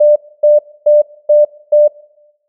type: tone bursts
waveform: sine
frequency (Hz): 595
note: D5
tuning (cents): +22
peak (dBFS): -4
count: 5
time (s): 0-1.88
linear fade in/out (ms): 10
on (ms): 160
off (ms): 270
effects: noise-tail reverb RT60 0.9 s tail -20 dB re dry